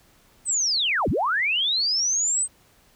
sine linear two-way sweep, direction down then up, 8372 to 45.88 to 8372 Hz, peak -20 dBFS, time 0.45-2.48 s, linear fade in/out 50 ms, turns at 1.09 s, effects pink hiss -58 dBFS RMS until 2.95 s

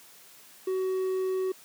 triangle tone, 375.6 Hz, F#4, 26 cents sharp, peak -24 dBFS, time 0.67-1.52 s, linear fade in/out 5 ms, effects white hiss -53 dBFS RMS until 1.64 s + high-pass 150 Hz 12 dB/octave

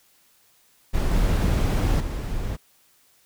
brown noise with level steps, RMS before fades -22 / -20 / -28 dBFS, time 0.93-2.57 s, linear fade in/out 20 ms, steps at 1.11 / 2 s, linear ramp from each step 5 ms, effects white hiss -60 dBFS RMS until 3.25 s

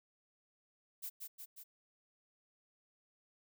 violet noise with echo, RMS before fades -43 dBFS, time 1.02-1.1 s, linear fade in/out 20 ms, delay 180 ms, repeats 3, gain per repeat -3 dB, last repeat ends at 1.64 s, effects none

